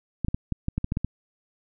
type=clicks; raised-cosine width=5 ms; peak=-13 dBFS; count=10; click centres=0.247 / 0.284 / 0.345 / 0.523 / 0.684 / 0.78 / 0.844 / 0.921 / 0.971 / 1.046 s; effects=none

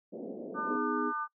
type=band-pass noise; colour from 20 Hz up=pink; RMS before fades=-41 dBFS; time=0.12-0.78 s; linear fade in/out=20 ms; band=200 to 610 Hz; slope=48 dB/octave
type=harmonic tone; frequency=300.2 Hz; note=D4; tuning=38 cents sharp; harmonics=3 / 4 / 5; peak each=-40 / -33 / -39 dBFS; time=0.54-1.28 s; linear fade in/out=50 ms
type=chord; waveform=sine; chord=G# minor; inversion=first; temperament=just; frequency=249.2 / 311.5 / 415.3 Hz; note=B3 / D#4 / G#4; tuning=+16 / +2 / 0 cents; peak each=-35 dBFS; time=0.66-1.13 s; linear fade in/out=50 ms
effects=noise-tail reverb RT60 0.1 s tail -26 dB re dry

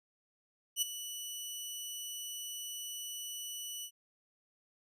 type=tone with ADSR envelope; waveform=15% pulse; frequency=2960 Hz; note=F#7; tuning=in tune; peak=-20 dBFS; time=0.76-3.91 s; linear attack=59 ms; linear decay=14 ms; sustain=-13 dB; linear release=71 ms; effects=none

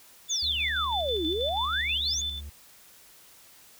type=tone with tremolo; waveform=sine; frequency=3520 Hz; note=A7; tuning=in tune; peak=-28 dBFS; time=0.28-2.41 s; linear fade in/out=50 ms; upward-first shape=square; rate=6.2 Hz; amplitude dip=50%
type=exponential two-way sweep; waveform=sine; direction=down then up; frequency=7030 to 302.4 to 7030 Hz; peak=-27 dBFS; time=0.29-2.22 s; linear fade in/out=20 ms; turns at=1.26 s
type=tone with pitch glide; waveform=triangle; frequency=73.8 to 72.83 Hz; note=D2 to D2; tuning=+9 to -14 cents; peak=-35 dBFS; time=0.42-2.5 s; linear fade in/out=10 ms; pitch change=-23 cents; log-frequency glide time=1.54-2.27 s
effects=white hiss -54 dBFS RMS until 3.79 s

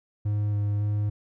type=tone with vibrato; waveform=triangle; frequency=103.5 Hz; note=G#2; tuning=5 cents flat; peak=-21 dBFS; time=0.25-1.1 s; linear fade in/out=10 ms; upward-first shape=square; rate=1.8 Hz; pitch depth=10 cents each way; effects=none

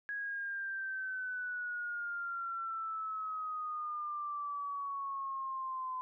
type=exponential sweep; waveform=sine; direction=down; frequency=1661.2 to 1021 Hz; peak=-36 dBFS; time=0.09-6.01 s; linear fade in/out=0 ms; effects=none

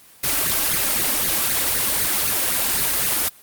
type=noise with flanger; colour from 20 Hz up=white; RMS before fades=-20 dBFS; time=0.23-3.29 s; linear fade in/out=10 ms; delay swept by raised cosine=0.45 to 3.75 ms; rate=3.9 Hz; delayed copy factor=+0.7; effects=white hiss -48 dBFS RMS until 3.42 s + Opus 32 kbps

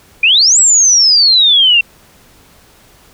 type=exponential two-way sweep; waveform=sine; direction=up then down; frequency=2368 to 7902 to 2697 Hz; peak=-5 dBFS; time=0.23-1.81 s; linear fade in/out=5 ms; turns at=0.59 s; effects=pink hiss -45 dBFS RMS until 3.13 s

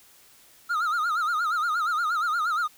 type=tone with vibrato; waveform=triangle; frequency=1318.5 Hz; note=E6; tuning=in tune; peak=-21 dBFS; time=0.69-2.68 s; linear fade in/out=20 ms; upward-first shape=sine; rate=8.5 Hz; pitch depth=140 cents each way; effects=white hiss -55 dBFS RMS until 2.77 s

